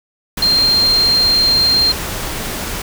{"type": "tone in noise", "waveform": "sine", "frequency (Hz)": 4186, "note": "C8", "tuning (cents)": 0, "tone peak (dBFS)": -10, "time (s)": [0.42, 1.92], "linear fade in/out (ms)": 5, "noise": "pink", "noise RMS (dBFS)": -23, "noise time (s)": [0.37, 2.82], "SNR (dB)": 10, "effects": []}